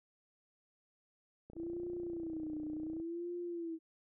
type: click train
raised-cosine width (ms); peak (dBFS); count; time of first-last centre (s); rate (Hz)
2; -38; 46; 1.5-3; 30
type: tone with vibrato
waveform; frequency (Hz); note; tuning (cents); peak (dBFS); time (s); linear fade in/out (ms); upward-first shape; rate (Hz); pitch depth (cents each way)
sine; 326.8; E4; -15; -38; 1.55-3.79; 50; sine; 0.69; 120
effects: none